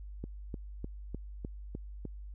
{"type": "click train", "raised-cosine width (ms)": 3, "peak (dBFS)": -26, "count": 7, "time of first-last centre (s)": [0.24, 2.053], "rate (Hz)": 3.31, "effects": ["added 50 Hz sine -42 dBFS peak until 2.34 s"]}